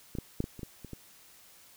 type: clicks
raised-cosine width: 3 ms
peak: -25 / -20 / -16 / -22 / -30 / -25 / -30 / -27 dBFS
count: 8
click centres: 0.152 / 0.186 / 0.404 / 0.441 / 0.593 / 0.632 / 0.847 / 0.933 s
effects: white hiss -57 dBFS RMS until 1.76 s